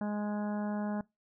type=harmonic tone; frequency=208.2 Hz; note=G#3; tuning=5 cents sharp; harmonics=1 / 2 / 3 / 4 / 5 / 6 / 7 / 8; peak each=-32 / -47 / -41 / -43 / -49 / -56 / -51 / -53 dBFS; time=0.01-1.01 s; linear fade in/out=2 ms; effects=noise-tail reverb RT60 0.2 s tail -22 dB re dry